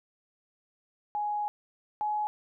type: tone pair in turn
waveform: sine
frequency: 834 / 843.2 Hz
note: G#5 / G#5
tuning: +7 / +26 cents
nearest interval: unison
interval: 19 cents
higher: second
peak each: -28 / -27 dBFS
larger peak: second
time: 1.15-1.48 / 2.01-2.27 s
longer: first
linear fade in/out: 0 ms
effects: none